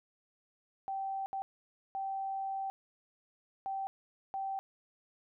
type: tone bursts at uneven times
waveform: sine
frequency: 777 Hz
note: G5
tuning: 16 cents flat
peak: -34 dBFS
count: 5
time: 0.88-1.26 / 1.33-1.42 / 1.95-2.7 / 3.66-3.87 / 4.34-4.59 s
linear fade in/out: 0 ms
effects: none